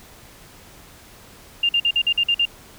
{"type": "tone bursts", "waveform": "sine", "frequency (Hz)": 2800, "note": "F7", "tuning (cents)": 4, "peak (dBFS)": -15, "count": 8, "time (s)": [1.63, 2.454], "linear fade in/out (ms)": 5, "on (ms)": 61, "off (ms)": 48, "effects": ["pink hiss -46 dBFS RMS until 2.78 s"]}